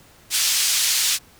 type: band-pass noise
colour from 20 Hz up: pink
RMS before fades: -20 dBFS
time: 0.3-1.19 s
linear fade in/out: 50 ms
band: 3700 to 10000 Hz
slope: 12 dB/octave
effects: pink hiss -51 dBFS RMS until 1.39 s